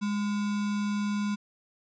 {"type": "tone with sample-and-hold", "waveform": "sine", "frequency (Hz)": 206, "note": "G#3", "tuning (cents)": -14, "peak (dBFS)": -26, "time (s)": [0.01, 1.36], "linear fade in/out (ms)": 20, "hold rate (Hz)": 1225, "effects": ["resampled to 16000 Hz"]}